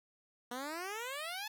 10% pulse exponential sweep, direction up, 237.5 to 880 Hz, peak -31 dBFS, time 0.51-1.48 s, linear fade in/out 5 ms, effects none

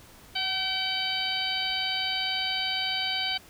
harmonic tone with a mistuned harmonic, 766 Hz, G5, 40 cents flat, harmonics 1 / 2 / 3 / 4 / 5 / 6, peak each -36 / -37 / -34 / -30 / -35 / -33 dBFS, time 0.35-3.38 s, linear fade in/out 10 ms, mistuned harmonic 1, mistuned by -33 cents, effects pink hiss -52 dBFS RMS until 3.49 s

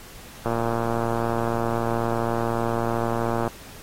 click train, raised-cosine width 1 ms, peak -11 dBFS, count 351, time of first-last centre 0.46-3.477 s, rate 116 Hz, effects pink hiss -44 dBFS RMS until 3.82 s + AAC 48 kbps

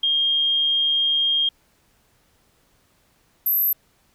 sine tone pair in turn, 3224 / 12172 Hz, G7 / F#9, +48 / +48 cents, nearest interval octave + major seventh, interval 2300 cents, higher second, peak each -17 dBFS, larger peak neither, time 0.03-1.49 / 3.46-3.73 s, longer first, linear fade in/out 5 ms, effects pink hiss -62 dBFS RMS until 4.14 s

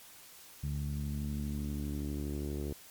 sawtooth tone with low-pass filter sweep, 72.4 Hz, D2, 24 cents flat, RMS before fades -36 dBFS, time 0.63-2.73 s, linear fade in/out 5 ms, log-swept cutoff 160 to 400 Hz, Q 2.9, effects white hiss -54 dBFS RMS until 2.9 s + MP3 96 kbps

